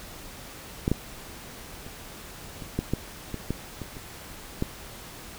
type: clicks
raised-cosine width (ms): 3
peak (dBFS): -10 / -9 / -27 / -25 / -12 / -11 / -18 / -14 / -21 / -28 / -12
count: 11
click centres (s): 0.879 / 0.916 / 1.865 / 2.622 / 2.79 / 2.936 / 3.343 / 3.506 / 3.817 / 3.968 / 4.624
effects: pink hiss -43 dBFS RMS until 5.38 s